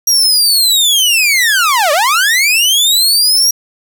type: linear two-way sweep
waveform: sawtooth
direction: down then up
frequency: 5730 to 554.4 to 5730 Hz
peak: -5 dBFS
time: 0.07-3.51 s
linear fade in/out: 5 ms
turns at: 1.92 s
effects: none